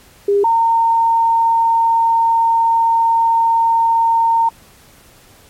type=tone pair in turn; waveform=sine; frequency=403.4 / 915.6 Hz; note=G4 / A#5; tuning=+50 / -31 cents; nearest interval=octave + major second; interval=1419 cents; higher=second; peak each=-10 dBFS; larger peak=neither; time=0.28-0.44 / 0.44-4.49 s; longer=second; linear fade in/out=5 ms; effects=pink hiss -46 dBFS RMS until 5.49 s + MP3 64 kbps